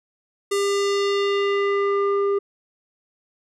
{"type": "tone with low-pass filter sweep", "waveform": "square", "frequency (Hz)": 400.4, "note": "G4", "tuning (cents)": 37, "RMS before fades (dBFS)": -21, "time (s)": [0.51, 2.39], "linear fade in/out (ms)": 10, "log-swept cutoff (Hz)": [9500, 830], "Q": 1.5, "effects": []}